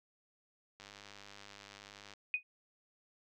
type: click train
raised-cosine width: 0.2 ms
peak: -34 dBFS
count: 136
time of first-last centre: 0.8-2.137 s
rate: 101 Hz
type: tone with exponential decay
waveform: sine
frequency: 2489 Hz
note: D#7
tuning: in tune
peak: -26 dBFS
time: 2.34-2.43 s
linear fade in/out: 1 ms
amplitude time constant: 18 ms
effects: none